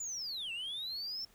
sine linear two-way sweep, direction down then up, 7100 to 2637 to 5440 Hz, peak -35 dBFS, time 0-1.25 s, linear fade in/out 5 ms, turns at 0.52 s, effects tanh soft clip ceiling -36 dBFS + pink hiss -65 dBFS RMS until 1.34 s

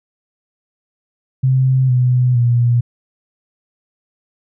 sine tone with pitch steps, 130.81 / 125.34 / 120.09 Hz, C3 / B2 / B2, 0 / +26 / -48 cents, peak -10 dBFS, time 1.43-2.81 s, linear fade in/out 10 ms, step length 460 ms, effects none

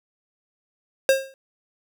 square tone with exponential decay, 536 Hz, C5, 42 cents sharp, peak -12 dBFS, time 1.09-1.34 s, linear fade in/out 1 ms, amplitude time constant 54 ms, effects none

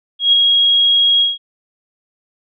sine tone with ADSR envelope, 3291 Hz, G#7, 16 cents flat, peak -6 dBFS, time 0.19-1.38 s, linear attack 140 ms, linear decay 4 ms, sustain -3 dB, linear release 170 ms, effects none

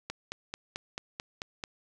click train, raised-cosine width 0.2 ms, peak -18 dBFS, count 8, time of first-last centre 0.1-1.638 s, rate 4.55 Hz, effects none

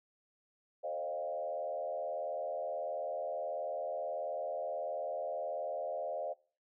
sine tone with frequency modulation, 609 Hz, D#5, 37 cents flat, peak -35 dBFS, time 0.83-6.34 s, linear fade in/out 20 ms, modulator 78.5 Hz, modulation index 1.3, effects noise-tail reverb RT60 0.4 s tail -22 dB re dry

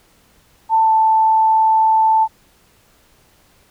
sine tone with pitch glide, 890 to 881.8 Hz, A5 to A5, +20 to +4 cents, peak -10 dBFS, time 0.69-2.28 s, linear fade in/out 50 ms, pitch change -16 cents, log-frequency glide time 0.83-0.9 s, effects pink hiss -54 dBFS RMS until 3.7 s

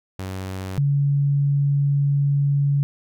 sawtooth / sine tone pair in turn, 94.5 / 141.59 Hz, F#2 / C#3, +37 / +37 cents, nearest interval perfect fifth, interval 700 cents, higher second, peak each -24 / -16 dBFS, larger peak second, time 0.19-0.78 / 0.78-2.83 s, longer second, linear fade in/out 0 ms, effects none

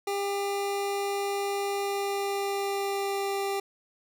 25% pulse tone with pitch glide, 400 to 395.6 Hz, G4 to G4, +35 to +16 cents, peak -24 dBFS, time 0.07-3.6 s, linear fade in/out 5 ms, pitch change -19 cents, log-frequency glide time 1.73-3.41 s, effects none

